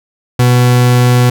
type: tone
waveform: 40% pulse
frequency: 123.5 Hz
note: B2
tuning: in tune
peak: -5 dBFS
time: 0.39-1.3 s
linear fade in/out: 5 ms
effects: none